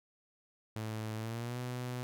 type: tone with pitch glide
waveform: sawtooth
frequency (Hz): 109.4 to 124.22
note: A2 to B2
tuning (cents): -9 to +10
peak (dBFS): -33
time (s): 0.76-2.03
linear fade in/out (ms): 0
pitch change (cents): +219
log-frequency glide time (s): 1.16-1.59
effects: none